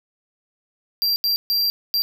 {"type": "tone bursts at uneven times", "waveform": "square", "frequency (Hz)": 4731, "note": "D8", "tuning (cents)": 12, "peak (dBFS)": -18, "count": 4, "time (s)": [[1.02, 1.16], [1.24, 1.36], [1.5, 1.7], [1.94, 2.02]], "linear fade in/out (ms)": 0, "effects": []}